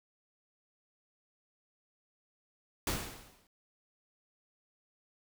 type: noise with exponential decay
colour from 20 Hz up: pink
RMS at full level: -31 dBFS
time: 2.87-3.47 s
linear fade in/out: 2 ms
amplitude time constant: 130 ms
effects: none

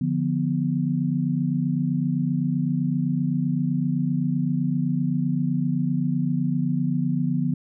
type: chord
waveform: sine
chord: B diminished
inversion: first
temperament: equal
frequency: 146.83 / 174.61 / 246.9 Hz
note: D3 / F3 / B3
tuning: 0 / 0 / 0 cents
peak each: -25 dBFS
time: 0.01-7.54 s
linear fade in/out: 5 ms
effects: none

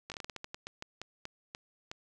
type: slowing click train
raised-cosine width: 0.2 ms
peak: -23 dBFS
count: 16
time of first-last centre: 0.1-1.915 s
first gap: 18 ms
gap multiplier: 1.24
effects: none

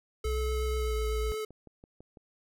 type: tone with vibrato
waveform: square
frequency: 431.9 Hz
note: A4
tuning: 32 cents flat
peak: -33 dBFS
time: 0.24-1.45 s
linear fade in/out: 5 ms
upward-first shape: triangle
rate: 8.1 Hz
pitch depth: 11 cents each way
type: tone with pitch glide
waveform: sine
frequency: 63 to 56.78 Hz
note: B1 to A#1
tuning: +35 to -45 cents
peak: -29 dBFS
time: 0.25-1.32 s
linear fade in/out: 0 ms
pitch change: -180 cents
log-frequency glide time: 0.78-0.97 s
type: click train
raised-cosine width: 2 ms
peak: -37 dBFS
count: 6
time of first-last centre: 1.34-2.172 s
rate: 6.01 Hz
effects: none

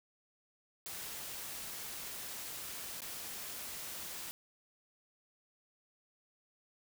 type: noise with dropouts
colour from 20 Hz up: white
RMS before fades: -44 dBFS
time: 0.86-4.31 s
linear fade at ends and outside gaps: 0 ms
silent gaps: 3.005-3.019 s
effects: none

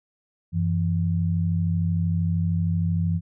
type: tone pair together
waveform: sine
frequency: 93.8 / 166.82 Hz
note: F#2 / E3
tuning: +24 / +21 cents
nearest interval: minor seventh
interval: 997 cents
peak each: -23 dBFS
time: 0.52-3.21 s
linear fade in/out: 50 ms
effects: none

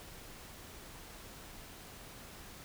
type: silence
effects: pink hiss -51 dBFS RMS until 2.64 s

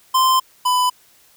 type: tone pair in turn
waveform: square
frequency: 1039 / 998.6 Hz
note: C6 / B5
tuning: -12 / +19 cents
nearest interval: minor second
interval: 69 cents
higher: first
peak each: -13 / -15 dBFS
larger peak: first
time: 0.14-0.4 / 0.65-0.9 s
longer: first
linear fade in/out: 10 ms
effects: white hiss -53 dBFS RMS until 1.36 s

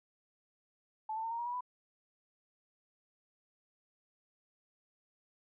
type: tone with pitch steps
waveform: sine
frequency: 870 / 889.3 / 909 / 929.2 / 949.8 / 970.9 / 992.5 Hz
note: A5 / A5 / A#5 / A#5 / A#5 / B5 / B5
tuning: -20 / +18 / -44 / -6 / +32 / -30 / +8 cents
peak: -35 dBFS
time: 1.09-1.608 s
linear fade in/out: 5 ms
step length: 74 ms
effects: none

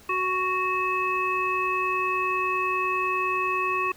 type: harmonic tone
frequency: 370 Hz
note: F#4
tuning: in tune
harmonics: 1 / 3 / 5 / 7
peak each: -31 / -25 / -37 / -28 dBFS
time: 0.09-3.92 s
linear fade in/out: 5 ms
effects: pink hiss -52 dBFS RMS until 3.96 s

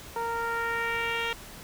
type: tone with low-pass filter sweep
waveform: 10% pulse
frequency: 463.1 Hz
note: A#4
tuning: 11 cents flat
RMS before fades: -30 dBFS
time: 0.16-1.33 s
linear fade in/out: 2 ms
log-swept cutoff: 930 to 3600 Hz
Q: 2
effects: pink hiss -45 dBFS RMS until 1.63 s

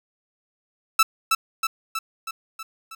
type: tone with echo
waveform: sawtooth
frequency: 1318.5 Hz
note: E6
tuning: in tune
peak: -9 dBFS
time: 0.99-1.03 s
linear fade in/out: 5 ms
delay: 320 ms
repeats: 6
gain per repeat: -4 dB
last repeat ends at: 2.95 s
effects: none

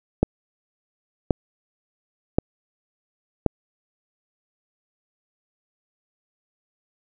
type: click train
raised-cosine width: 2 ms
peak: -3 dBFS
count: 4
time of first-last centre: 0.23-3.463 s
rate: 0.928 Hz
effects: none

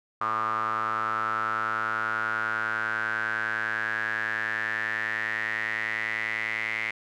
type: tone with band-pass filter sweep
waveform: sawtooth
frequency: 110 Hz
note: A2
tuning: in tune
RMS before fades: -29 dBFS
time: 0.21-6.91 s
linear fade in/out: 5 ms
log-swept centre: 1200 to 2100 Hz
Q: 9.9
effects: none

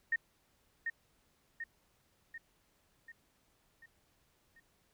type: tone with echo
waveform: sine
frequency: 1845 Hz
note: A#6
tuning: 18 cents flat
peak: -28 dBFS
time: 0.12-0.16 s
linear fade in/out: 5 ms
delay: 740 ms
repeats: 6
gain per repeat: -5 dB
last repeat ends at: 4.6 s
effects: pink hiss -73 dBFS RMS until 4.93 s

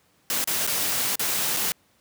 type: noise with dropouts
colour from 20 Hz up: white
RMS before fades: -25 dBFS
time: 0.3-1.72 s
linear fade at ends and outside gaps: 1 ms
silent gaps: 0.442-0.474 / 0.667-0.674 / 1.156-1.194 / 1.565-1.569 s
effects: pink hiss -63 dBFS RMS until 2 s + high-pass 100 Hz 12 dB/octave

